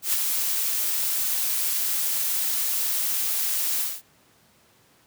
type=noise with ADSR envelope; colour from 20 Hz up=blue; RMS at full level=-21 dBFS; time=0.02-4.02 s; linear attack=120 ms; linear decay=8 ms; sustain=-4 dB; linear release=220 ms; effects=pink hiss -59 dBFS RMS until 5.06 s + high-pass 100 Hz 12 dB/octave